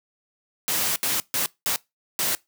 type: noise bursts at uneven times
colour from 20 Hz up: white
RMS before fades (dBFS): -24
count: 5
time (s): 0.68-0.96 / 1.03-1.2 / 1.34-1.46 / 1.66-1.76 / 2.19-2.35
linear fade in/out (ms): 0
effects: noise-tail reverb RT60 0.2 s tail -22 dB re dry + high-pass 100 Hz 12 dB/octave